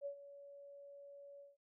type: tone with ADSR envelope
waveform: sine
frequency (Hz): 565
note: C#5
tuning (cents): +33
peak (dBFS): -39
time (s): 0.01-1.57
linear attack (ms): 48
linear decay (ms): 90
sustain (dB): -14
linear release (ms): 170
effects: none